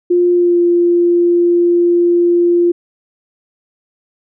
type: tone with pitch glide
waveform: sine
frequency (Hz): 352.7 to 347.2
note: F4 to F4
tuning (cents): +17 to -10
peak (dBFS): -8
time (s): 0.1-2.72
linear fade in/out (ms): 10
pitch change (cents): -27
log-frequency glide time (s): 0.33-0.59
effects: none